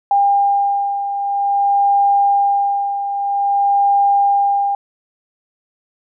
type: beating tone pair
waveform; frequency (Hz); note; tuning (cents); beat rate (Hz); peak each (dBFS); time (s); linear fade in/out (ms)
sine; 802 / 802.51; G5 / G5; +39 / +40; 0.51; -13 / -20; 0.11-4.75; 2
effects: none